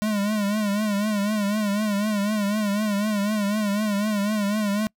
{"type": "tone with vibrato", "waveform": "square", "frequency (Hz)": 207.7, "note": "G#3", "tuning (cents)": 0, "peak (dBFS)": -22, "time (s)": [0.02, 4.87], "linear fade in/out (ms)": 0, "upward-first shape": "triangle", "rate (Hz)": 4, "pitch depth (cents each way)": 92, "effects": ["noise-tail reverb RT60 0.1 s tail -26 dB re dry"]}